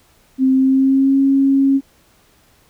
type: tone with pitch glide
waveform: sine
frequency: 262.7 to 272.8 Hz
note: C4 to C#4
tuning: +7 to -28 cents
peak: -10 dBFS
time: 0.38-1.81 s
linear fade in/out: 50 ms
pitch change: +65 cents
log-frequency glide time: 0.52-1.19 s
effects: pink hiss -54 dBFS RMS until 2.69 s